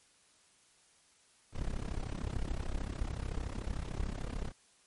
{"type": "noise with amplitude modulation", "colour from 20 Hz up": "brown", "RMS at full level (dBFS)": -33, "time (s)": [1.52, 4.53], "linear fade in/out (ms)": 50, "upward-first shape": "sine", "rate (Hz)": 33.5, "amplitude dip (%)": 90, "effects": ["white hiss -66 dBFS RMS until 4.86 s", "MP3 48 kbps"]}